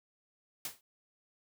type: noise with exponential decay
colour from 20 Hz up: white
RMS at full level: -35 dBFS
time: 0.65-0.81 s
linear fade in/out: 2 ms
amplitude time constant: 34 ms
effects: none